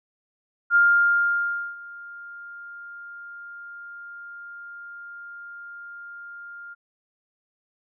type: tone with ADSR envelope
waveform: sine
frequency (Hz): 1403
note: F6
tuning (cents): +8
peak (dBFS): -13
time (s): 0.7-6.75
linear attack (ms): 55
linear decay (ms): 1000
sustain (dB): -24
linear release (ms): 24
effects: none